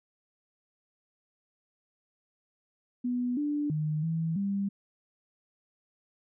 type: tone with pitch steps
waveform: sine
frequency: 246.3 / 293.7 / 153.1 / 162.9 / 198.5 Hz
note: B3 / D4 / D#3 / E3 / G3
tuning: -5 / 0 / -28 / -20 / +22 cents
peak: -27 dBFS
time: 3.04-4.69 s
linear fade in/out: 10 ms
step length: 330 ms
effects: none